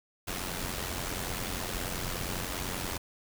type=noise with amplitude modulation; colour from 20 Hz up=pink; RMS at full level=-32 dBFS; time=0.27-2.98 s; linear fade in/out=10 ms; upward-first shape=sine; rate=90.2 Hz; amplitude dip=65%; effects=none